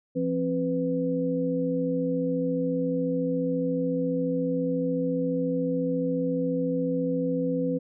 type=tone cluster; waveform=sine; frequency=171 / 265.2 / 497.7 Hz; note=F3 / C4 / B4; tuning=-36 / +23 / +13 cents; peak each=-30 / -27 / -28 dBFS; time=0.15-7.79 s; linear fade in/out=20 ms; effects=none